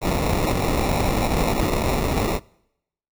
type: noise with sample-and-hold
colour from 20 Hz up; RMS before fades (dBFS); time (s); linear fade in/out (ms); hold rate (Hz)
pink; -21; 0.01-2.4; 50; 1575
effects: noise-tail reverb RT60 0.8 s tail -25 dB re dry